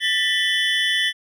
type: tone cluster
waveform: triangle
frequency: 1780 / 1966 / 3046 / 3438 Hz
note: A6 / B6 / F#7 / A7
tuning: +20 / -8 / +50 / -41 cents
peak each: -22 dBFS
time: 0-1.13 s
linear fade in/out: 50 ms
effects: none